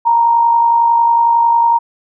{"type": "tone with amplitude modulation", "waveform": "sine", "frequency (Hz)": 932.3, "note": "A#5", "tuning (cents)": 0, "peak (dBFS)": -6, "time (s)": [0.05, 1.79], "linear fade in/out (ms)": 20, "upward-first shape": "sine", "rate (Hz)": 51, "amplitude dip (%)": 40, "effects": []}